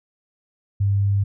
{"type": "tone", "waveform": "sine", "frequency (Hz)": 99.8, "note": "G2", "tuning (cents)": 32, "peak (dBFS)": -16, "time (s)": [0.8, 1.24], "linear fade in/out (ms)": 10, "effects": []}